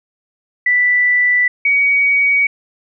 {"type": "tone pair in turn", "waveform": "sine", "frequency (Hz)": [1975.5, 2255], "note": ["B6", "C#7"], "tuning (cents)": [0, 29], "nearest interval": "major second", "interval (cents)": 229, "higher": "second", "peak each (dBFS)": -10, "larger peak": "neither", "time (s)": [[0.66, 1.48], [1.65, 2.47]], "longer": "neither", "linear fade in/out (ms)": 5, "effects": []}